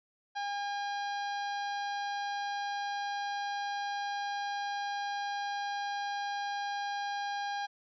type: harmonic tone with a mistuned harmonic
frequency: 810 Hz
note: G#5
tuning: 43 cents flat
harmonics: 1 / 2 / 3 / 4 / 5 / 6 / 7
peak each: -34 / -40 / -51 / -48 / -49 / -51 / -55 dBFS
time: 0.35-7.67 s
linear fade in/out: 20 ms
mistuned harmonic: 7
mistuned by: +18 cents
effects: none